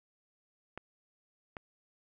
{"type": "clicks", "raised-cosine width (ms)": 0.5, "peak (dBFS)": -26, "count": 2, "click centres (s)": [0.776, 1.568], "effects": []}